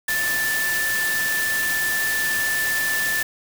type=tone in noise; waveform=sine; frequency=1760 Hz; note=A6; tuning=in tune; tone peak=-21 dBFS; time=0.08-3.23 s; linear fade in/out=5 ms; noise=white; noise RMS=-27 dBFS; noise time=0.08-3.23 s; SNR=+3 dB; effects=none